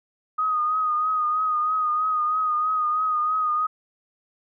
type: tone with vibrato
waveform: sine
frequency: 1244.5 Hz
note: D#6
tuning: in tune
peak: -20 dBFS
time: 0.38-3.67 s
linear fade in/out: 10 ms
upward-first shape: triangle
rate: 3.1 Hz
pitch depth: 44 cents each way
effects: none